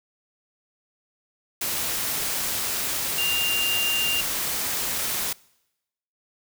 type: tone in noise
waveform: sine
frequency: 2794 Hz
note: F7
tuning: in tune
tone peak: -23 dBFS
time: 3.18-4.21 s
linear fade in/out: 5 ms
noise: white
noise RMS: -27 dBFS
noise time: 1.61-5.33 s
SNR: +1 dB
effects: noise-tail reverb RT60 0.9 s tail -24 dB re dry